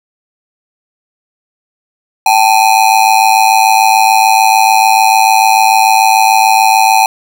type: ring-modulated tone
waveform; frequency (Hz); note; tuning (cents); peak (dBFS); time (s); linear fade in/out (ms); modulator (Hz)
square; 828; G#5; -5; -3; 2.26-7.06; 2; 53.4
effects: none